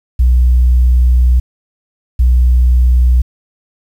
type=tone pair in turn; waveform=sine; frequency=61.7 / 61.7 Hz; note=B1 / B1; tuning=-1 / -1 cents; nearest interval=unison; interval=0 cents; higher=neither; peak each=-4 dBFS; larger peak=neither; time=0.19-1.4 / 2.19-3.22 s; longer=first; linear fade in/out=10 ms; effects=tanh soft clip ceiling -3 dBFS + 7-bit